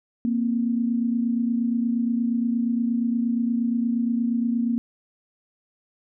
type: tone pair together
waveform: sine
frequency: 233.1 / 261.6 Hz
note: A#3 / C4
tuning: 0 / 0 cents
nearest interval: major second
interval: 200 cents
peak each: -21 / -28 dBFS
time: 0.25-4.78 s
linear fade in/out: 0 ms
effects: none